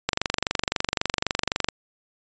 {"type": "click train", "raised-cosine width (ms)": 0.2, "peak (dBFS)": -4, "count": 39, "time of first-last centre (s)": [0.09, 1.687], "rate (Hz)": 23.8, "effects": ["resampled to 16000 Hz"]}